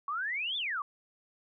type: exponential two-way sweep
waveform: sine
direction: up then down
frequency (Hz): 1100 to 3617 to 1100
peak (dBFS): -31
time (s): 0.08-0.82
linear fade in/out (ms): 2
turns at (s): 0.57
effects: none